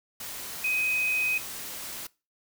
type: tone in noise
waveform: sine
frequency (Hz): 2515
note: D#7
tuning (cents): +18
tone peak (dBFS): -24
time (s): 0.64-1.38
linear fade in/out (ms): 5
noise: white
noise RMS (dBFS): -38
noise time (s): 0.2-2.07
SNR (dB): +11
effects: noise-tail reverb RT60 0.3 s tail -22 dB re dry